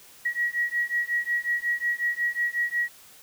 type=beating tone pair; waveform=sine; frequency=1910 / 1915.5 Hz; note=A#6 / A#6; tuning=+42 / +47 cents; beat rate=5.5 Hz; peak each=-27 dBFS; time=0.25-2.89 s; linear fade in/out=10 ms; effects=white hiss -51 dBFS RMS until 3.22 s